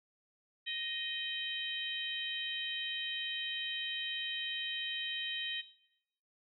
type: harmonic tone with a mistuned harmonic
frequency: 622.3 Hz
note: D#5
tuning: in tune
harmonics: 3 / 4 / 5 / 6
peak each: -42 / -44 / -39 / -41 dBFS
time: 0.66-5.62 s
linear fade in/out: 20 ms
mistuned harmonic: 6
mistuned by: +38 cents
effects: noise-tail reverb RT60 0.8 s tail -18 dB re dry